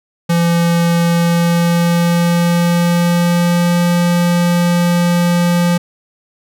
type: tone with pitch glide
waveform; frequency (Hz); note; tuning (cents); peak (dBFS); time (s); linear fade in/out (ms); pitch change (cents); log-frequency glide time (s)
square; 170.2 to 173.98; F3 to F3; -44 to -6; -11; 0.29-5.78; 10; +38; 1.12-3.81
effects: none